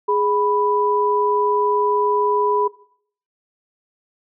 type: tone pair together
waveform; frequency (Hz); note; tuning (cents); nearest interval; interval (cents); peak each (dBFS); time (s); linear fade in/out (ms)
sine; 415.3 / 988.4; G#4 / B5; 0 / +1; octave + minor third; 1501; -18; 0.08-2.68; 10
effects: noise-tail reverb RT60 0.6 s tail -20 dB re dry